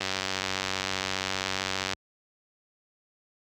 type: click train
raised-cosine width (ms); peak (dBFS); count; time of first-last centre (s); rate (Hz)
0.2; -10; 184; 0.01-1.934; 95.1
effects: high-pass 60 Hz 12 dB/octave + Opus 24 kbps